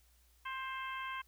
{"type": "harmonic tone", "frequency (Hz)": 527, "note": "C5", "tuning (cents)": 12, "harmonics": [2, 3, 4, 5, 6], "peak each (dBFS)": [-41, -45, -47, -49, -51], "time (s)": [0.45, 1.22], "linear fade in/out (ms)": 10, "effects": ["added 60 Hz sine -66 dBFS peak until 1.27 s", "white hiss -71 dBFS RMS until 1.27 s"]}